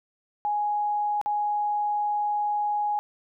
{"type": "tone with dropouts", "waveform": "sine", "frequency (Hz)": 832, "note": "G#5", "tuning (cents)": 3, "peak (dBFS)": -23, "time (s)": [0.45, 2.99], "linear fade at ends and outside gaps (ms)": 0, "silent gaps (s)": [1.214, 1.26], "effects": []}